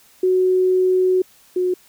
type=tone pair in turn; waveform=sine; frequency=370 / 363.9 Hz; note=F#4 / F#4; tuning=0 / -29 cents; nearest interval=unison; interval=29 cents; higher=first; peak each=-13 / -16 dBFS; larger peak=first; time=0.23-1.22 / 1.56-1.74 s; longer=first; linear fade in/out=5 ms; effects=white hiss -52 dBFS RMS until 1.88 s